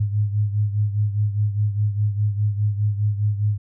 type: beating tone pair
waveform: sine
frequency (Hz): 103.3 / 108.2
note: G#2 / A2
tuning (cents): -9 / -29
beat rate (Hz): 4.9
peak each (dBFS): -19 / -25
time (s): 0-3.58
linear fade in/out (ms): 10
effects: none